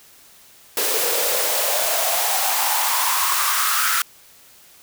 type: noise with high-pass filter sweep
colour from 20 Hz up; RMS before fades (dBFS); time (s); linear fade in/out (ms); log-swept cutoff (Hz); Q
white; -20; 0.77-4.02; 2; 420 to 1400; 5.7
effects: white hiss -49 dBFS RMS until 4.82 s